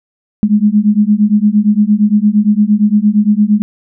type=beating tone pair; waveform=sine; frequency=205 / 213.7 Hz; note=G#3 / G#3; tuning=-22 / +50 cents; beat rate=8.7 Hz; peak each=-10 dBFS; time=0.43-3.62 s; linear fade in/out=0 ms; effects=none